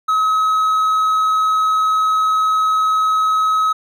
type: tone with vibrato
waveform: triangle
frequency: 1279 Hz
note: D#6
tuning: 47 cents sharp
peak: -11 dBFS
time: 0.08-3.73 s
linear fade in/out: 10 ms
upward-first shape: triangle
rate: 20 Hz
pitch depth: 14 cents each way
effects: none